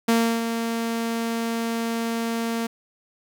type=tone with ADSR envelope; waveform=sawtooth; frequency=229.7 Hz; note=A#3; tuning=25 cents flat; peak=-12 dBFS; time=0.08-2.67 s; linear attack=8 ms; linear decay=320 ms; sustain=-8 dB; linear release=8 ms; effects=none